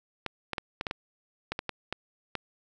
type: clicks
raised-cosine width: 0.3 ms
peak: -15 dBFS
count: 11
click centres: 0.263 / 0.533 / 0.582 / 0.811 / 0.868 / 0.911 / 1.52 / 1.591 / 1.693 / 1.926 / 2.353 s
effects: none